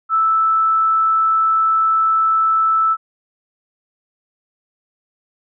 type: tone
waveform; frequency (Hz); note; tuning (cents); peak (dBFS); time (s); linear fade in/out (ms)
sine; 1316; E6; -3; -12; 0.09-2.97; 50
effects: none